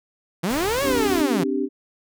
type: linear two-way sweep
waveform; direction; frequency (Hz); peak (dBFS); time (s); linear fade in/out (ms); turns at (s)
sawtooth; up then down; 155.56 to 570 to 155.56; -17; 0.43-1.44; 10; 0.83
type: noise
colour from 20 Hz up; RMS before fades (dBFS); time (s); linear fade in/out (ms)
pink; -32; 0.49-1.22; 10
type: chord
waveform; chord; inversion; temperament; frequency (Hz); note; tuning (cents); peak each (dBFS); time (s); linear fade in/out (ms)
sine; C suspended second; none; just; 261.6 / 294.3 / 392.4; C4 / D4 / G4; 0 / +4 / +2; -25; 0.82-1.69; 50
effects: none